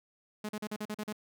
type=tone bursts; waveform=sawtooth; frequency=211.7 Hz; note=G#3; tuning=33 cents sharp; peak=-31 dBFS; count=8; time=0.44-1.127 s; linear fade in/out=5 ms; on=50 ms; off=41 ms; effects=none